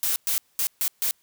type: noise bursts at uneven times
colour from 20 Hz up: blue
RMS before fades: -24 dBFS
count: 5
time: 0.03-0.16 / 0.27-0.38 / 0.59-0.67 / 0.81-0.88 / 1.02-1.11 s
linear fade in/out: 0 ms
effects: white hiss -65 dBFS RMS until 1.22 s